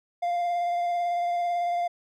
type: tone with vibrato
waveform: triangle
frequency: 698.5 Hz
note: F5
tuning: in tune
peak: -22 dBFS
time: 0.22-1.88 s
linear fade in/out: 10 ms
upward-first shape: triangle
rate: 18 Hz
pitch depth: 20 cents each way
effects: none